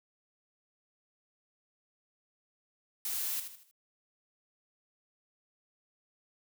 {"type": "noise with echo", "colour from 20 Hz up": "blue", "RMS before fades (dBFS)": -35, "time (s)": [3.05, 3.4], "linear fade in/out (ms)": 2, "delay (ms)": 78, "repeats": 4, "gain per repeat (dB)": -8, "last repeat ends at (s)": 3.712, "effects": []}